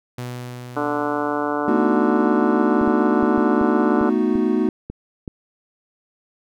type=tone with exponential decay; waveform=sawtooth; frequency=123.47 Hz; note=B2; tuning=in tune; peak=-23 dBFS; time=0.18-3.31 s; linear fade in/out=5 ms; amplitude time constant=680 ms
type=harmonic tone; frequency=146.83 Hz; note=D3; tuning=in tune; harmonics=2 / 3 / 4 / 5 / 6 / 7 / 8 / 9 / 10; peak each=-25 / -27 / -28 / -29 / -30 / -30 / -31 / -32 / -32 dBFS; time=0.76-4.1 s; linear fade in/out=10 ms
type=chord; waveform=triangle; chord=B dominant seventh; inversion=third; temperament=equal; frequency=220 / 246.9 / 311.1 / 370 Hz; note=A3 / B3 / D#4 / F#4; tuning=0 / 0 / 0 / 0 cents; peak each=-20 dBFS; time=1.68-4.69 s; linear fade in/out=2 ms
type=clicks; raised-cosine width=3 ms; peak=-17 dBFS; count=9; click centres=2.814 / 2.877 / 3.229 / 3.379 / 3.614 / 4.012 / 4.355 / 4.9 / 5.278 s
effects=none